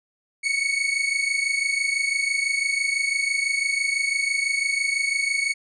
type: tone pair together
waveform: 40% pulse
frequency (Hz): 2207 / 2233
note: C#7 / C#7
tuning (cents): -8 / +12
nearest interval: unison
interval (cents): 20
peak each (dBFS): -23 / -24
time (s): 0.43-5.54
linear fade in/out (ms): 20
effects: resampled to 22050 Hz